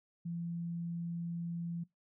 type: tone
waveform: sine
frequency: 170 Hz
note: F3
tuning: 46 cents flat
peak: -36 dBFS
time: 0.25-1.84 s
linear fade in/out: 10 ms
effects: noise-tail reverb RT60 0.2 s tail -23 dB re dry